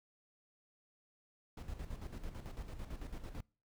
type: noise with tremolo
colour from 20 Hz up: brown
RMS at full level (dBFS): -43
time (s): 1.57-3.41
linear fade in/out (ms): 5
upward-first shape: square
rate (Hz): 9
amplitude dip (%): 60
effects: noise-tail reverb RT60 0.4 s tail -26 dB re dry